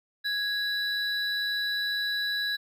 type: tone pair together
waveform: triangle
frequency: 1661.2 / 3951 Hz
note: G#6 / B7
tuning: 0 / 0 cents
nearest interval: octave + minor third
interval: 1500 cents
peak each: -28 dBFS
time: 0.24-2.57 s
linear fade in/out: 20 ms
effects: none